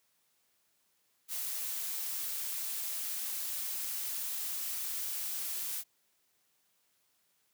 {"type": "noise", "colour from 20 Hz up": "blue", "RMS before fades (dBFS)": -37, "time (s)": [1.28, 5.84], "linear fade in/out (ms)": 50, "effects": ["white hiss -74 dBFS RMS until 7.53 s", "high-pass 80 Hz 12 dB/octave"]}